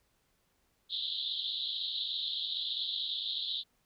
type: band-pass noise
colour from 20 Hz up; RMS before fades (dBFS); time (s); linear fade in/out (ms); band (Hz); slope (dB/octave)
pink; -36; 0.89-3.64; 50; 3300 to 4100; 96
effects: pink hiss -74 dBFS RMS until 3.85 s